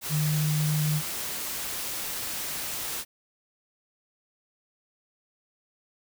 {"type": "tone in noise", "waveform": "sine", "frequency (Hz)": 152.2, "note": "D#3", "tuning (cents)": -38, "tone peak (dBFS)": -23, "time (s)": [0.09, 1.02], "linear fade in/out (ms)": 50, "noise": "white", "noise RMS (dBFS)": -33, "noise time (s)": [0.01, 3.05], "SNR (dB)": 7, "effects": []}